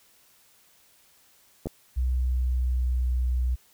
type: clicks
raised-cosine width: 2 ms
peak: -18 dBFS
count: 2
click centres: 1.658 / 1.67 s
type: tone with pitch glide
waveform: sine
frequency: 63.1 to 62.16 Hz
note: B1 to B1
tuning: +38 to +12 cents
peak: -22 dBFS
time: 1.96-3.56 s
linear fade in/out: 20 ms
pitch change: -26 cents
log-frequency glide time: 2.12-3.11 s
effects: white hiss -60 dBFS RMS until 3.73 s